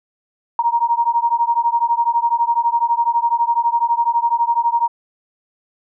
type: beating tone pair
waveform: sine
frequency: 932.3 / 944.3 Hz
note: A#5 / A#5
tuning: 0 / +22 cents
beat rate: 12 Hz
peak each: -17 dBFS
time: 0.59-4.88 s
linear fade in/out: 2 ms
effects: none